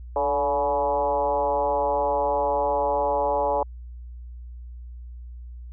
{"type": "tone with frequency modulation", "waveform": "sine", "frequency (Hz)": 710, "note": "F5", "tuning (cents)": 28, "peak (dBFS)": -20, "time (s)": [0.16, 3.63], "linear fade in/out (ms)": 2, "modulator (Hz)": 137, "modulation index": 1.9, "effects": ["added 60 Hz sine -36 dBFS peak until 5.72 s"]}